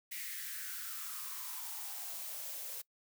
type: noise with high-pass filter sweep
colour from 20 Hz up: blue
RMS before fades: -43 dBFS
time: 0.11-2.82 s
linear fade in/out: 10 ms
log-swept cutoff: 2100 to 470 Hz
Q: 5.2
effects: noise-tail reverb RT60 0.1 s tail -22 dB re dry